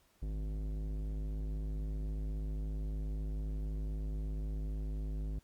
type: tone with tanh clipping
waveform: sine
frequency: 51.91 Hz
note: G#1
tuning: in tune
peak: -37 dBFS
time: 0.22-5.39 s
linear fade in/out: 5 ms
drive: 15 dB
effects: pink hiss -70 dBFS RMS until 5.43 s + Opus 48 kbps